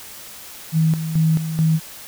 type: tone with tremolo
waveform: sine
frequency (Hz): 160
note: D#3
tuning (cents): +49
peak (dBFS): -13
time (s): 0.72-1.8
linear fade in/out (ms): 50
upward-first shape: square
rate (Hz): 2.3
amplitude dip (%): 65
effects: white hiss -38 dBFS RMS until 2.07 s